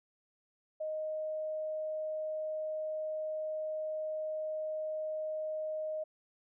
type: tone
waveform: sine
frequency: 622 Hz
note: D#5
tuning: 1 cent flat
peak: -34 dBFS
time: 0.8-6.04 s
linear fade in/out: 10 ms
effects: none